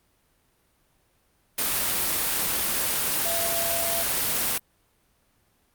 sine tone in noise, 675 Hz, E5, 41 cents sharp, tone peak -30 dBFS, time 3.25-4.03 s, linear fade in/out 5 ms, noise white, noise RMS -25 dBFS, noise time 1.58-4.58 s, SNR -8 dB, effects pink hiss -66 dBFS RMS until 5.74 s + Opus 32 kbps

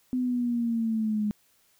sine linear sweep, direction down, 254.3 to 207.7 Hz, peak -24 dBFS, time 0.13-1.31 s, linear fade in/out 0 ms, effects white hiss -65 dBFS RMS until 1.79 s

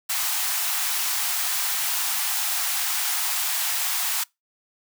white high-pass noise, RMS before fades -25 dBFS, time 0.09-4.24 s, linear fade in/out 10 ms, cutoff 690 Hz, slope 96 dB/octave, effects noise-tail reverb RT60 0.2 s tail -25 dB re dry

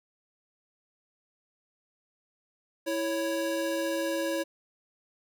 square tone pair together, 329.6 / 554.3 Hz, E4 / C#5, 0 / 0 cents, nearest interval major sixth, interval 900 cents, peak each -32 / -31 dBFS, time 2.86-4.44 s, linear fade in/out 20 ms, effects none

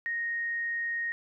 sine tone, 1864.7 Hz, A#6, in tune, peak -29 dBFS, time 0.06-1.12 s, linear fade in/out 0 ms, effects none

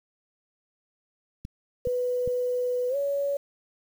clicks, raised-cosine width 5 ms, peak -23 dBFS, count 3, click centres 1.451 / 1.872 / 2.276 s
sine tone with pitch glide, 495.6 to 562.8 Hz, B4 to C#5, +6 to +26 cents, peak -24 dBFS, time 1.85-3.37 s, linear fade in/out 5 ms, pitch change +220 cents, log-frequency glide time 2.89-2.96 s
effects 8-bit

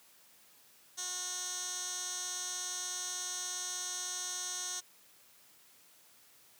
15% pulse tone with band-pass filter, 363.3 Hz, F#4, 32 cents flat, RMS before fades -39 dBFS, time 0.97-4.81 s, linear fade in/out 20 ms, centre 6500 Hz, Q 2.9, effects white hiss -62 dBFS RMS until 6.59 s + high-pass 100 Hz 12 dB/octave

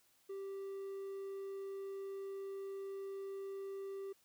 triangle tone, 391.3 Hz, G4, 3 cents flat, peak -40 dBFS, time 0.29-4.13 s, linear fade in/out 10 ms, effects white hiss -72 dBFS RMS until 4.24 s

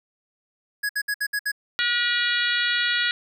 square tone bursts, 1671 Hz, G#6, 10 cents sharp, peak -23 dBFS, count 6, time 0.83-1.518 s, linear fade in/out 10 ms, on 63 ms, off 62 ms
harmonic tone, 480.7 Hz, B4, 47 cents flat, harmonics 3 / 4 / 5 / 6 / 7 / 8 / 9, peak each -25 / -26 / -32 / -30 / -29 / -29 / -34 dBFS, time 1.79-3.11 s, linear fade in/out 0 ms
effects none

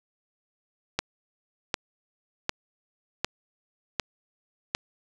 click train, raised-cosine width 0.2 ms, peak -7 dBFS, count 6, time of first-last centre 0.99-4.749 s, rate 1.33 Hz, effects none

